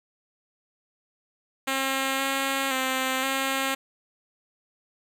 5% pulse tone with pitch steps, 268.3 / 271.3 / 261.2 / 268.9 Hz, C4 / C#4 / C4 / C4, +44 / -37 / -3 / +47 cents, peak -13 dBFS, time 1.67-3.75 s, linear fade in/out 10 ms, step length 520 ms, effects none

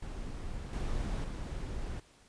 brown noise with level steps, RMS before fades -40 / -34 / -38 dBFS, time 0.02-2 s, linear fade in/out 5 ms, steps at 0.73 / 1.24 s, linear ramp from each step 2 ms, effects pink hiss -62 dBFS RMS until 2.28 s + resampled to 22050 Hz

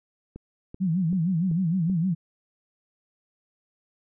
click train, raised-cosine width 3 ms, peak -26 dBFS, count 5, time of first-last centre 0.36-1.898 s, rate 2.6 Hz
sine tone with vibrato, 174.61 Hz, F3, in tune, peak -21 dBFS, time 0.8-2.15 s, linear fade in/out 20 ms, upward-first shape sine, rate 6.5 Hz, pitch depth 170 cents each way
effects none

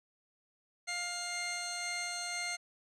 15% pulse tone pair together, 705 / 2113 Hz, F5 / C7, +16 / +16 cents, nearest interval octave + perfect fifth, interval 1900 cents, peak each -34 / -31 dBFS, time 0.87-2.57 s, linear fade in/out 20 ms, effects resampled to 22050 Hz

